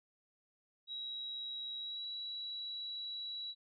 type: tone with pitch glide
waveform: sine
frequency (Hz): 3859 to 3911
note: B7 to B7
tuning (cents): -41 to -18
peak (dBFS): -40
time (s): 0.87-3.55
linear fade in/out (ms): 50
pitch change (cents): +23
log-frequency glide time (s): 1.79-2.06
effects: none